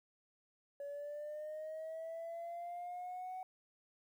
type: linear sweep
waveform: sine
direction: up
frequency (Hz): 565 to 749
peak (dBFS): -40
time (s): 0.8-3.43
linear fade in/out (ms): 2
effects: tanh soft clip ceiling -40 dBFS + 12-bit